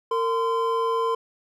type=tone pair together; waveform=triangle; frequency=457.3 / 1028.7 Hz; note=A#4 / C6; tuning=-33 / -30 cents; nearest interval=octave + major second; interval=1403 cents; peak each=-22 dBFS; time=0.11-1.15 s; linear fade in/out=5 ms; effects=none